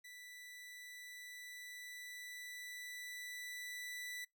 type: tone with level ramp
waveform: sawtooth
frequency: 1975.5 Hz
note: B6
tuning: in tune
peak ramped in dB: -49 to -40 dBFS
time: 0.04-4.25 s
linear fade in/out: 10 ms
effects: noise-tail reverb RT60 0.2 s tail -26 dB re dry